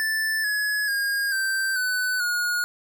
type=tone with pitch steps; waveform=square; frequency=1760 / 1691.2 / 1625.2 / 1561.7 / 1500.6 / 1442 Hz; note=A6 / G#6 / G#6 / G6 / F#6 / F#6; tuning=0 / +31 / -38 / -7 / +24 / -45 cents; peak=-23 dBFS; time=0-2.64 s; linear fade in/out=0 ms; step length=440 ms; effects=none